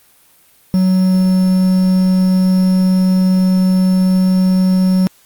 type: tone with quantisation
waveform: triangle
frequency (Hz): 186.2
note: F#3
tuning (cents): +11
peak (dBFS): -7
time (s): 0.74-5.07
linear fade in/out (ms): 0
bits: 5
effects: white hiss -50 dBFS RMS until 5.25 s + Opus 32 kbps